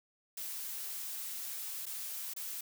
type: noise with dropouts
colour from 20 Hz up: blue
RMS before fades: -41 dBFS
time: 0.37-2.61 s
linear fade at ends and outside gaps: 5 ms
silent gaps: 1.857-1.864 / 2.337-2.363 s
effects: none